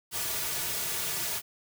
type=noise with comb filter; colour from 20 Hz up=white; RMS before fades=-32 dBFS; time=0.11-1.42 s; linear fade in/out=50 ms; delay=3.8 ms; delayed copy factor=-0.75; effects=none